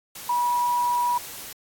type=tone in noise; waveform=sine; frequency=970 Hz; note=B5; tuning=31 cents flat; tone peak=-20 dBFS; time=0.29-1.18 s; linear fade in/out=5 ms; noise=white; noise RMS=-38 dBFS; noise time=0.15-1.53 s; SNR=+15 dB; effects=AAC 64 kbps